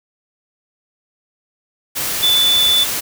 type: tone in noise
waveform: sine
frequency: 3492 Hz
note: A7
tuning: 14 cents flat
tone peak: -11 dBFS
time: 2.22-2.85 s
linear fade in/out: 20 ms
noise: white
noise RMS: -21 dBFS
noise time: 1.95-3.01 s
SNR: +7 dB
effects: none